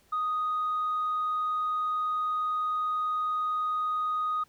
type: tone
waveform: sine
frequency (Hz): 1244.5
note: D#6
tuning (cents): 0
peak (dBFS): -25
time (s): 0.12-4.44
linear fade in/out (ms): 10
effects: tanh soft clip ceiling -23 dBFS + pink hiss -64 dBFS RMS until 4.48 s